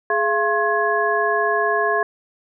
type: tone cluster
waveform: sine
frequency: 418.7 / 684 / 1069 / 1678 Hz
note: G#4 / F5 / C6 / G#6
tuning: +14 / -36 / +37 / +17 cents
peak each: -22 dBFS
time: 0.1-2.03 s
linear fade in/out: 2 ms
effects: none